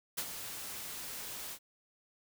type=noise with ADSR envelope; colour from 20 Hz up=white; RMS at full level=-35 dBFS; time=0.17-1.59 s; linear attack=15 ms; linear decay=59 ms; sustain=-8 dB; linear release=65 ms; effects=none